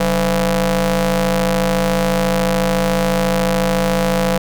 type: ring-modulated tone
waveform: sawtooth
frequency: 161 Hz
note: E3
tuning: 41 cents flat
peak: -7 dBFS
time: 0-4.38 s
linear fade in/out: 5 ms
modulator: 349 Hz
effects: none